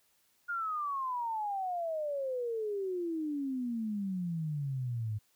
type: exponential sweep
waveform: sine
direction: down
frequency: 1434 to 103.83 Hz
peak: -32 dBFS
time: 0.48-5.19 s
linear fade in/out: 20 ms
effects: white hiss -71 dBFS RMS until 5.35 s